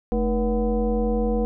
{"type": "tone with frequency modulation", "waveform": "sine", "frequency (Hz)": 218.5, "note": "A3", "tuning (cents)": -12, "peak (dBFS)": -19, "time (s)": [0.12, 1.45], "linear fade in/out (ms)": 0, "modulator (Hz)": 264, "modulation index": 1.4, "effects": []}